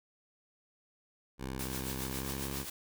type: tone with pitch glide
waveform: 10% pulse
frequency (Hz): 65.6 to 68.27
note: C2 to C#2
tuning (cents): +5 to -26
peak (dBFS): -29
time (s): 1.38-2.66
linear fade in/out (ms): 50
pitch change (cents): +69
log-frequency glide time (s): 2.1-2.38
type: noise with tremolo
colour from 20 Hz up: white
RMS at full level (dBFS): -39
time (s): 1.59-2.7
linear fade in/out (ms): 5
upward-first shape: triangle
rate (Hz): 7.4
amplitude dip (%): 65
effects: none